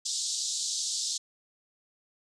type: band-pass noise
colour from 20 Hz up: white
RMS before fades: -32 dBFS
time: 0.05-1.18 s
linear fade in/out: 10 ms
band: 3700 to 7900 Hz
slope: 48 dB/octave
effects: none